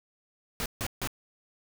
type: noise bursts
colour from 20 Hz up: pink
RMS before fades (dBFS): -32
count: 3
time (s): 0.6-1.074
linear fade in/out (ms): 0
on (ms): 58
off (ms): 150
effects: none